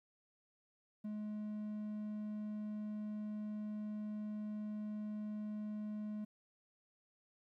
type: tone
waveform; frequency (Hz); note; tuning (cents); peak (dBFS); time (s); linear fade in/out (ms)
triangle; 211.4; G#3; +31; -38; 1.04-6.25; 10
effects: 13-bit